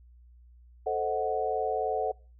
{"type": "chord", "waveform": "sine", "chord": "A diminished seventh", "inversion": "none", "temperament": "equal", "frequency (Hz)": [440, 523.3, 622.3, 740], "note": ["A4", "C5", "Eb5", "Gb5"], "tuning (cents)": [0, 0, 0, 0], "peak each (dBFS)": [-31, -34, -35, -30], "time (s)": [0.86, 2.12], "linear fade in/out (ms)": 10, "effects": ["noise-tail reverb RT60 0.4 s tail -26 dB re dry", "added 60 Hz sine -52 dBFS peak until 2.39 s"]}